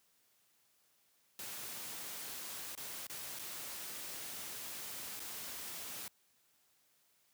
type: noise with dropouts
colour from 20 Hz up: white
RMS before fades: -45 dBFS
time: 1.39-6.08 s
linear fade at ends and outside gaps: 2 ms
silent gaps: 2.752-2.775 / 3.069-3.097 / 3.389-3.393 / 5.196-5.201 s
effects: white hiss -73 dBFS RMS until 7.33 s + high-pass 80 Hz 12 dB/octave